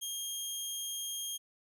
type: tone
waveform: 15% pulse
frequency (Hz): 3230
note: G#7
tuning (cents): -49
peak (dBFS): -29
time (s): 0.01-1.38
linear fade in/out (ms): 20
effects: none